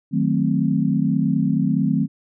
sine chord, D# diminished seventh, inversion none, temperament equal, 155.56 / 185 / 220 / 261.6 Hz, D#3 / F#3 / A3 / C4, 0 / 0 / 0 / 0 cents, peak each -22 dBFS, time 0.11-2.08 s, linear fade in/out 50 ms, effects none

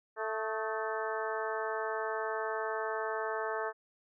harmonic tone with a mistuned harmonic, 220 Hz, A3, in tune, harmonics 2 / 3 / 4 / 5 / 6 / 7 / 8, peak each -37 / -39 / -40 / -41 / -42 / -42 / -43 dBFS, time 0.16-3.73 s, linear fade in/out 50 ms, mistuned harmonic 6, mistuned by -53 cents, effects none

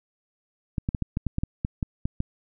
clicks, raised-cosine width 5 ms, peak -13 dBFS, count 12, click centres 0.782 / 0.889 / 0.948 / 1.023 / 1.171 / 1.267 / 1.384 / 1.435 / 1.649 / 1.828 / 2.055 / 2.204 s, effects none

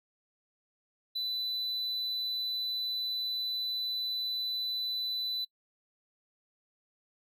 triangle tone, 3993 Hz, B7, 18 cents sharp, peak -30 dBFS, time 1.15-5.45 s, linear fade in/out 10 ms, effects noise-tail reverb RT60 0.1 s tail -25 dB re dry

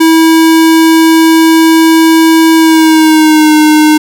square tone with pitch glide, 324.2 to 306.2 Hz, E4 to D#4, -29 to -28 cents, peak -3 dBFS, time 0-3.98 s, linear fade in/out 10 ms, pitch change -99 cents, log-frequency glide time 2.56-3.54 s, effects none

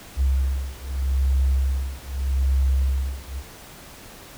sine beating tone pair, 66.4 / 67.21 Hz, C2 / C2, +26 / +47 cents, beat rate 0.81 Hz, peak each -22 / -22 dBFS, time 0.16-3.43 s, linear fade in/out 50 ms, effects pink hiss -43 dBFS RMS until 4.37 s

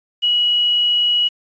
sine tone with quantisation, 2916 Hz, F#7, 26 cents flat, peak -13 dBFS, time 0.22-1.29 s, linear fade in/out 20 ms, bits 7, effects resampled to 16000 Hz

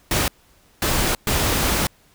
pink noise bursts at uneven times, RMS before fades -20 dBFS, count 3, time 0.11-0.28 / 0.82-1.15 / 1.27-1.87 s, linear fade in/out 2 ms, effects pink hiss -56 dBFS RMS until 2.14 s

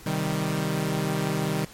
sawtooth chord, C minor, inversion none, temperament equal, 130.81 / 155.56 / 196 Hz, C3 / Eb3 / G3, 0 / 0 / 0 cents, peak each -28 / -23 / -25 dBFS, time 0.06-1.65 s, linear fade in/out 5 ms, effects pink hiss -47 dBFS RMS until 1.73 s + MP3 64 kbps

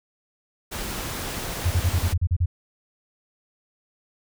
pink noise, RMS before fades -31 dBFS, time 0.71-2.14 s, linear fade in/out 20 ms
sine tone bursts, 87.31 Hz, F2, in tune, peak -17 dBFS, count 9, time 1.65-2.46 s, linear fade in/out 10 ms, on 58 ms, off 36 ms
effects none

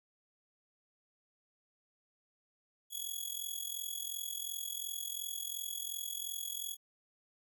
5% pulse tone with amplitude modulation, 3351 Hz, G#7, 15 cents sharp, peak -27 dBFS, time 2.9-6.77 s, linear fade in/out 50 ms, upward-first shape sine, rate 42.8 Hz, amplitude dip 80%, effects none

